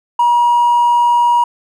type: tone with hard clipping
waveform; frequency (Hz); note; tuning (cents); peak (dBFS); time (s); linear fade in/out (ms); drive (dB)
triangle; 957; A#5; +45; -8; 0.19-1.44; 5; 2
effects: none